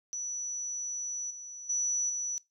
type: tone with level steps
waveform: sine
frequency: 5920 Hz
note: F#8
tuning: in tune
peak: -33 / -41 / -27 / -31 dBFS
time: 0.13-2.38 s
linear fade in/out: 0 ms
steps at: 1.3 / 1.69 / 2.09 s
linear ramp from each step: 10 ms
effects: noise-tail reverb RT60 0.2 s tail -20 dB re dry